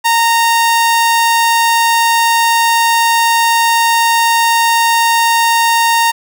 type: tone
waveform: sawtooth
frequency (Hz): 924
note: A#5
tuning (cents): -16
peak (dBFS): -5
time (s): 0.04-6.12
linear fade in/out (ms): 20
effects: none